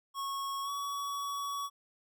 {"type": "tone with pitch glide", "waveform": "square", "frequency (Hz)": [1100, 1128.3], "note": ["C#6", "C#6"], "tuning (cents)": [-14, 30], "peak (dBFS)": -35, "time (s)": [0.14, 1.7], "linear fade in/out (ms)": 50, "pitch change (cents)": 44, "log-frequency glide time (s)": [0.63, 0.7], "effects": []}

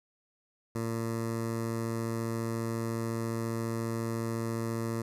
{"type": "tone with notch filter", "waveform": "15% pulse", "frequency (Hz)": 114.4, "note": "A#2", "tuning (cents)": -32, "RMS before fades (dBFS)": -33, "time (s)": [0.75, 5.02], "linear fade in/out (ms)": 5, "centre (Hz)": 3100, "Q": 0.85, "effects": ["resampled to 32000 Hz"]}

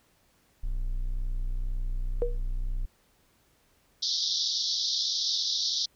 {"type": "tone", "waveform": "triangle", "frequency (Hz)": 31, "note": "B0", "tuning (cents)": 7, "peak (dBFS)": -25, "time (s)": [0.63, 2.86], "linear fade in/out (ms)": 10}
{"type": "tone with exponential decay", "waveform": "sine", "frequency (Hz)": 480, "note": "B4", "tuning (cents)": -49, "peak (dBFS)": -21, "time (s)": [2.22, 2.39], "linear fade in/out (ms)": 0, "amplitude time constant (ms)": 36}
{"type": "band-pass noise", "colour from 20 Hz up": "pink", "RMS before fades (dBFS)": -29, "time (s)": [4.02, 5.86], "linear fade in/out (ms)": 10, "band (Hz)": [3500, 5800], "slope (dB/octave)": 96}
{"effects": ["pink hiss -66 dBFS RMS until 5.95 s"]}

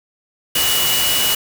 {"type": "tone in noise", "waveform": "sine", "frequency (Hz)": 2929, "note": "F#7", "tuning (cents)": -18, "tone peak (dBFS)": -19, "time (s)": [0.55, 1.35], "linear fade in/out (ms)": 5, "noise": "white", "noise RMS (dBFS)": -18, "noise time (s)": [0.55, 1.35], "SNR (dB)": -4, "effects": []}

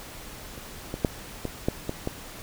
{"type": "clicks", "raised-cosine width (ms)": 2, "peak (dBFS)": [-27, -17, -7, -15, -9, -14, -14], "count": 7, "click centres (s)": [0.578, 0.941, 1.048, 1.453, 1.685, 1.894, 2.074], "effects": ["pink hiss -42 dBFS RMS until 2.42 s"]}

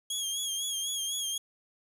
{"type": "tone with vibrato", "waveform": "20% pulse", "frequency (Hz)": 3273, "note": "G#7", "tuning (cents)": -26, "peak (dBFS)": -25, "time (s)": [0.1, 1.38], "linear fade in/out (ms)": 5, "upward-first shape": "sine", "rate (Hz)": 4, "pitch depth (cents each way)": 55, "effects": ["9-bit"]}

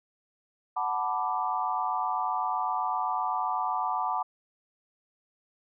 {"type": "chord", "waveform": "sine", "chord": "B minor seventh", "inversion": "second", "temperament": "equal", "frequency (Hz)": [740, 880, 987.8, 1174.7], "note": ["F#5", "A5", "B5", "D6"], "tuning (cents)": [0, 0, 0, 0], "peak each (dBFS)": -32, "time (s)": [0.76, 4.23], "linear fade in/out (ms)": 10, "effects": []}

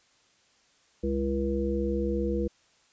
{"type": "harmonic tone with a mistuned harmonic", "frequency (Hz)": 67.7, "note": "C#2", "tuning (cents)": -40, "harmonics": [1, 3, 5, 7], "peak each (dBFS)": [-31, -31, -31, -31], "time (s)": [1.03, 2.48], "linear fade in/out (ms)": 10, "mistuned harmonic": 7, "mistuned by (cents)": 28, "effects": ["white hiss -64 dBFS RMS until 2.92 s", "resampled to 16000 Hz"]}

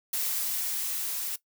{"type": "noise with level ramp", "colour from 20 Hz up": "blue", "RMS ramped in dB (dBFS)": [-29, -33], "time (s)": [0.13, 1.36], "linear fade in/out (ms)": 5, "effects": ["noise-tail reverb RT60 0.1 s tail -17 dB re dry"]}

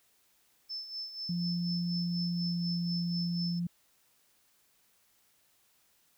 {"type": "tone with tremolo", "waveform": "sine", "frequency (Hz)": 5274, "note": "E8", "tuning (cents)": 0, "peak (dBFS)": -35, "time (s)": [0.69, 3.6], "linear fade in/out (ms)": 20, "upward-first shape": "sine", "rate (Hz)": 4.1, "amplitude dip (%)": 65}
{"type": "tone with pitch glide", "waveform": "sine", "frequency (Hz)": [174.61, 173.5], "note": ["F3", "F3"], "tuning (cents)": [0, -11], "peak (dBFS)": -30, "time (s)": [1.29, 3.67], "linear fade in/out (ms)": 5, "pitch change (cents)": -11, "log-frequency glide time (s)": [2.25, 2.63]}
{"effects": ["white hiss -69 dBFS RMS until 6.17 s"]}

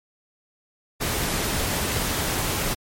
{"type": "noise", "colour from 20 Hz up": "pink", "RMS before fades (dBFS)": -25, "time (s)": [1, 2.75], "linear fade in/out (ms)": 20, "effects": ["MP3 64 kbps"]}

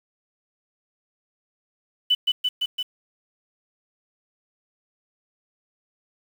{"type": "tone with echo", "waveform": "sine", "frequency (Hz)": 2990, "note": "F#7", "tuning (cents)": 17, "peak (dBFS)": -15, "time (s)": [2.1, 2.15], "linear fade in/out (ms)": 10, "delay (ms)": 170, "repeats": 4, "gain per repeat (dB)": -2, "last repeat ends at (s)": 2.83, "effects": ["7-bit"]}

